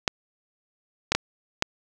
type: clicks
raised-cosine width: 0.2 ms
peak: -3 dBFS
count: 4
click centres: 0.078 / 1.12 / 1.15 / 1.624 s
effects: none